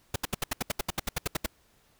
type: noise bursts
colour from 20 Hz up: pink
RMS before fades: -28 dBFS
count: 15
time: 0.14-1.462 s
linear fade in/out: 5 ms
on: 20 ms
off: 73 ms
effects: pink hiss -65 dBFS RMS until 1.99 s